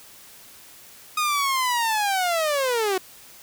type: linear sweep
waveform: sawtooth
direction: down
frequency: 1244.5 to 363.4 Hz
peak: -17 dBFS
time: 1.17-2.98 s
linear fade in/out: 5 ms
effects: white hiss -47 dBFS RMS until 3.42 s